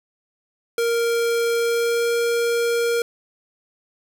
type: tone with pitch glide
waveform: square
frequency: 466.2 to 469.2 Hz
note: A#4 to A#4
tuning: 0 to +11 cents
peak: -19 dBFS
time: 0.78-3.02 s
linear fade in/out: 2 ms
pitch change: +11 cents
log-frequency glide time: 1.57-2.14 s
effects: 9-bit